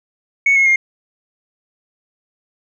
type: tone with pitch steps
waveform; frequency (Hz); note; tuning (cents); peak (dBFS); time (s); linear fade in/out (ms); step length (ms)
sine; 2217 / 2171 / 2127; C#7 / C#7 / C7; 0 / -37 / +28; -8; 0.46-0.76; 5; 100
effects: tanh soft clip ceiling -7 dBFS